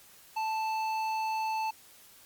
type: tone with hard clipping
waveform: triangle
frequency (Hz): 880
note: A5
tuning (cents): 0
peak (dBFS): -31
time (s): 0.36-1.71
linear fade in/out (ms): 10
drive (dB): 14
effects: white hiss -56 dBFS RMS until 2.25 s + Opus 48 kbps